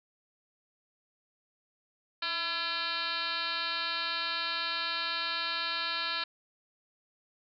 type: tone with frequency modulation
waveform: sine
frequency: 2732 Hz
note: F7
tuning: 39 cents flat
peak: -30 dBFS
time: 2.22-6.24 s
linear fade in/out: 5 ms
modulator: 346 Hz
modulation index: 4.9
effects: none